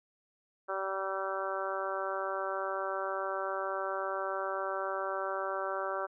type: harmonic tone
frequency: 192.7 Hz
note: G3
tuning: 29 cents flat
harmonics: 2 / 3 / 4 / 5 / 6 / 7 / 8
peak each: -40 / -37 / -41 / -42 / -40 / -39 / -43 dBFS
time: 0.68-6.07 s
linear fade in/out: 20 ms
effects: none